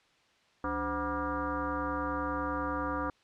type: tone with frequency modulation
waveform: sine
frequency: 739 Hz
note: F#5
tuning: 2 cents flat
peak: -30 dBFS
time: 0.64-3.1 s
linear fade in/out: 2 ms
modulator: 224 Hz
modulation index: 2.9
effects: white hiss -66 dBFS RMS until 3.23 s + low-pass 4000 Hz 12 dB/octave

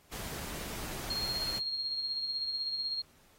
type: noise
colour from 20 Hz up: pink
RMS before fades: -41 dBFS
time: 0.11-1.6 s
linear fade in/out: 20 ms
type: tone with tremolo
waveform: sine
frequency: 4248 Hz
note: C8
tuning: 25 cents sharp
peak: -30 dBFS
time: 1.1-3.02 s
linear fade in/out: 5 ms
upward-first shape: triangle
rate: 16 Hz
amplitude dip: 50%
effects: pink hiss -64 dBFS RMS until 3.38 s + AAC 48 kbps

